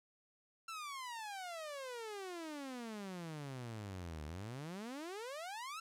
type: exponential two-way sweep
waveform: sawtooth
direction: down then up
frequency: 1361 to 73.42 to 1361 Hz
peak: -40 dBFS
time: 0.68-5.8 s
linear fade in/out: 5 ms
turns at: 4.25 s
effects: low-pass 11000 Hz 12 dB/octave + 13-bit